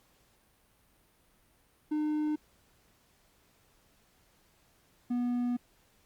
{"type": "tone pair in turn", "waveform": "triangle", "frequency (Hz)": [303.4, 243.8], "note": ["D#4", "B3"], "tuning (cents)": [-44, -22], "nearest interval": "major third", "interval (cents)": 378, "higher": "first", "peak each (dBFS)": -26, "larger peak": "neither", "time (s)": [[1.91, 2.36], [5.1, 5.57]], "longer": "second", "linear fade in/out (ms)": 10, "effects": ["pink hiss -67 dBFS RMS until 6.05 s", "Opus 48 kbps"]}